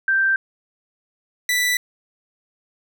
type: tone pair in turn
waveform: sine / sawtooth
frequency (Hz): 1568 / 1975.6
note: G6 / B6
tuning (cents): 0 / 0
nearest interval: major third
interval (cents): 400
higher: second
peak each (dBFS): -15 / -14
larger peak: second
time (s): 0.08-0.36 / 1.49-1.77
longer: neither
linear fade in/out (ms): 2
effects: none